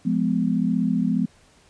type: chord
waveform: sine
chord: F diminished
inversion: none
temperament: just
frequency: 174.61 / 209.5 / 251.4 Hz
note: F3 / Ab3 / Cb4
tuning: 0 / +15 / +31 cents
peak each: -24 / -23 / -23 dBFS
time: 0.05-1.26 s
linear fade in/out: 10 ms
effects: pink hiss -56 dBFS RMS until 1.69 s + resampled to 22050 Hz